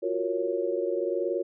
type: chord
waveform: sine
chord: Gb major seventh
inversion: third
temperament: equal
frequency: 349.2 / 370 / 466.2 / 554.4 Hz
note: F4 / Gb4 / Bb4 / Db5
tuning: 0 / 0 / 0 / 0 cents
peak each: -31 dBFS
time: 0.02-1.43 s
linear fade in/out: 20 ms
effects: none